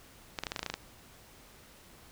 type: clicks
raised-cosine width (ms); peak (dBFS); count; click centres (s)
0.2; -16; 10; 0.388 / 0.436 / 0.468 / 0.519 / 0.562 / 0.593 / 0.63 / 0.663 / 0.7 / 0.74
effects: pink hiss -56 dBFS RMS until 2.11 s